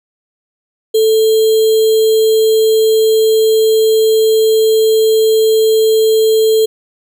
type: tone with sample-and-hold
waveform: sine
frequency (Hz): 440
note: A4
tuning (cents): 0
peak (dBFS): -7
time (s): 0.94-6.66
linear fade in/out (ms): 10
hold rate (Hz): 3675
effects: none